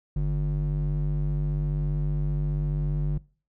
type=ring-modulated tone; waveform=triangle; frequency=98 Hz; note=G2; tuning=in tune; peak=-18 dBFS; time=0.16-3.18 s; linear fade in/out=5 ms; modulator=50.5 Hz; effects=noise-tail reverb RT60 0.4 s tail -22 dB re dry